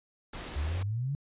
pink noise, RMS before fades -41 dBFS, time 0.33-0.83 s, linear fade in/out 5 ms
sine exponential sweep, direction up, 68.2 to 146.83 Hz, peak -29 dBFS, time 0.56-1.15 s, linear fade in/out 0 ms
effects resampled to 8000 Hz

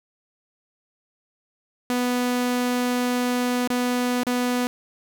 sawtooth tone with dropouts, 246.9 Hz, B3, in tune, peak -17 dBFS, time 1.9-4.67 s, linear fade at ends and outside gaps 0 ms, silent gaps 3.675-3.702 / 4.234-4.268 s, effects none

